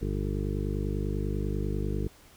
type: harmonic tone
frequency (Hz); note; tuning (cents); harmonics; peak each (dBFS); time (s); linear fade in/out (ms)
50.1; G1; +38; 1 / 2 / 3 / 4 / 6 / 7 / 8 / 9; -31 / -34 / -36 / -37 / -39 / -39 / -40 / -41; 0.01-2.08; 10
effects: pink hiss -56 dBFS RMS until 2.36 s